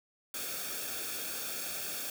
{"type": "noise with comb filter", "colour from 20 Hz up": "white", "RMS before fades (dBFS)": -38, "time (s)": [0.34, 2.1], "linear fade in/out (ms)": 2, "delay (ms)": 1, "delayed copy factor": -0.65, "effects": []}